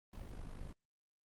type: noise with amplitude modulation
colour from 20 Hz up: brown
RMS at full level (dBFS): -44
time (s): 0.13-0.73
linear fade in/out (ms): 5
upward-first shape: sine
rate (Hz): 50.3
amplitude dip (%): 60
effects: Opus 24 kbps